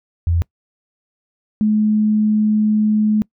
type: tone pair in turn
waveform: sine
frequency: 84.7 / 213.4 Hz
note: E2 / G#3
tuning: +48 / +47 cents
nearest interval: octave + major third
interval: 1599 cents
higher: second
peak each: -13 / -12 dBFS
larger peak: second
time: 0.27-0.42 / 1.61-3.22 s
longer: second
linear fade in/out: 0 ms
effects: noise-tail reverb RT60 0.1 s tail -25 dB re dry